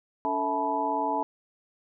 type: tone cluster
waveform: sine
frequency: 284 / 444.9 / 655 / 863 / 981 Hz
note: C#4 / A4 / E5 / A5 / B5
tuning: +42 / +19 / -11 / -34 / -12 cents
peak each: -33 / -35 / -33 / -28 / -31 dBFS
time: 0.25-1.23 s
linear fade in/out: 0 ms
effects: none